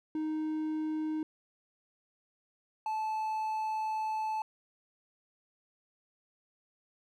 triangle tone pair in turn, 311.1 / 870.8 Hz, D#4 / A5, 0 / -18 cents, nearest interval octave + tritone, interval 1782 cents, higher second, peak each -29 / -29 dBFS, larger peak neither, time 0.15-1.23 / 2.86-4.42 s, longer second, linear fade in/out 2 ms, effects none

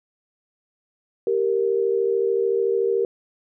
sine tone pair together, 392 / 465.6 Hz, G4 / A#4, 0 / -2 cents, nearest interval minor third, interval 298 cents, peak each -21 dBFS, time 1.27-3.05 s, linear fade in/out 2 ms, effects none

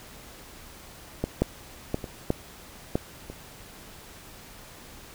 clicks, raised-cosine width 2 ms, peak -12 / -7 / -12 / -21 / -9 / -10 / -24 dBFS, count 7, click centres 1.24 / 1.42 / 1.944 / 2.042 / 2.304 / 2.955 / 3.3 s, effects pink hiss -47 dBFS RMS until 5.14 s

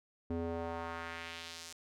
square tone with band-pass filter sweep, 83.5 Hz, E2, 23 cents sharp, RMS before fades -41 dBFS, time 0.3-1.73 s, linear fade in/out 5 ms, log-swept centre 310 to 6800 Hz, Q 1.3, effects none

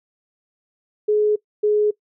sine tone pair in turn, 422 / 420.2 Hz, G#4 / G#4, +28 / +20 cents, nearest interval unison, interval 8 cents, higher first, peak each -14 dBFS, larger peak neither, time 1.08-1.36 / 1.63-1.91 s, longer neither, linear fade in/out 10 ms, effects noise-tail reverb RT60 0.1 s tail -21 dB re dry

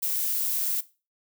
violet noise, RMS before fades -27 dBFS, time 0.02-0.81 s, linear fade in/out 10 ms, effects noise-tail reverb RT60 0.3 s tail -17 dB re dry

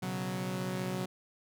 sawtooth chord, B suspended second, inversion none, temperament equal, 123.47 / 138.59 / 185 Hz, B2 / C#3 / F#3, 0 / 0 / 0 cents, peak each -36 / -37 / -31 dBFS, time 0.02-1.06 s, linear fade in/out 10 ms, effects none

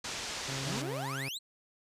white low-pass noise, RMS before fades -39 dBFS, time 0.04-0.82 s, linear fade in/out 5 ms, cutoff 6700 Hz, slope 24 dB/octave
sawtooth tone, 135.2 Hz, C#3, 43 cents flat, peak -33 dBFS, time 0.48-1.29 s, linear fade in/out 10 ms
35% pulse exponential sweep, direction up, 130.81 to 4266 Hz, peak -35 dBFS, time 0.65-1.39 s, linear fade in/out 20 ms
effects resampled to 32000 Hz

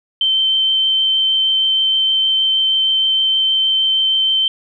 sine tone with vibrato, 3103 Hz, G7, 18 cents flat, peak -12 dBFS, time 0.21-4.48 s, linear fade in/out 2 ms, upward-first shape triangle, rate 6.4 Hz, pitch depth 9 cents each way, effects none

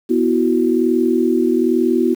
sine chord, B suspended fourth, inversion none, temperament just, 246.9 / 329.3 / 370.4 Hz, B3 / E4 / F#4, 0 / -2 / +2 cents, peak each -17 dBFS, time 0.09-2.15 s, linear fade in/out 20 ms, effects 7-bit

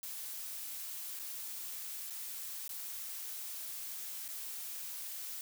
blue noise with dropouts, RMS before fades -43 dBFS, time 0.03-5.41 s, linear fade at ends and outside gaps 1 ms, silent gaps 1.191-1.196 / 2.101-2.105 / 2.679-2.692 / 4.281-4.287 s, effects none

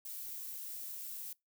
violet noise, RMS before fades -44 dBFS, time 0.05-1.33 s, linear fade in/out 5 ms, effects noise-tail reverb RT60 0.2 s tail -24 dB re dry

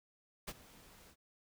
pink noise with ADSR envelope, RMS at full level -41 dBFS, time 0.47-1.16 s, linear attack 14 ms, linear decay 43 ms, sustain -19 dB, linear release 60 ms, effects none

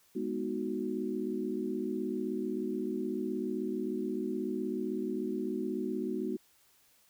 sine chord, G# minor seventh, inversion none, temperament equal with one note detuned, 207.7 / 246.9 / 313.8 / 370 Hz, G#3 / B3 / D#4 / F#4, 0 / 0 / +15 / 0 cents, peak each -38 / -37 / -38 / -36 dBFS, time 0.15-6.37 s, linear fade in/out 10 ms, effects white hiss -66 dBFS RMS until 7.09 s

